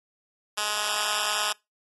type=tone with high-pass filter; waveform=10% pulse; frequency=210 Hz; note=G#3; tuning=19 cents sharp; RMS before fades=-28 dBFS; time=0.57-1.53 s; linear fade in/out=10 ms; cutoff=1500 Hz; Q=0.56; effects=noise-tail reverb RT60 0.2 s tail -24 dB re dry + AAC 32 kbps